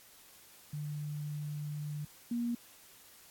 sine tone pair in turn, 148.6 / 237.3 Hz, D3 / A#3, +21 / +31 cents, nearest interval minor sixth, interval 810 cents, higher second, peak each -36 / -31 dBFS, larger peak second, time 0.73-2.05 / 2.31-2.55 s, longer first, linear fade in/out 5 ms, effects white hiss -58 dBFS RMS until 3.3 s + AAC 64 kbps

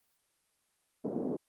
white band-pass noise, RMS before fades -35 dBFS, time 1.04-1.37 s, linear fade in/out 10 ms, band 180 to 480 Hz, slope 24 dB/octave, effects white hiss -75 dBFS RMS until 1.48 s + Opus 32 kbps

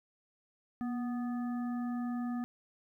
harmonic tone with a mistuned harmonic, 246.9 Hz, B3, in tune, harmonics 1 / 3 / 5 / 7, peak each -33 / -46 / -49 / -55 dBFS, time 0.81-2.44 s, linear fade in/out 0 ms, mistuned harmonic 1, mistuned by -44 cents, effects 12-bit

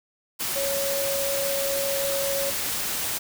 sine tone in noise, 554.4 Hz, C#5, in tune, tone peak -26 dBFS, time 0.55-2.51 s, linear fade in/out 20 ms, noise white, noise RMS -28 dBFS, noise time 0.39-3.19 s, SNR -1 dB, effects none

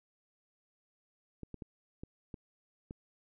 clicks, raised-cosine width 3 ms, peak -30 dBFS, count 6, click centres 1.433 / 1.543 / 1.622 / 2.035 / 2.342 / 2.909 s, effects none

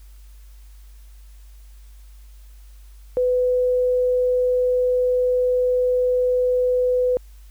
sine tone, 500 Hz, B4, 21 cents sharp, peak -16 dBFS, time 3.17-7.17 s, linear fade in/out 0 ms, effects added 50 Hz sine -41 dBFS peak until 7.5 s + white hiss -58 dBFS RMS until 7.5 s

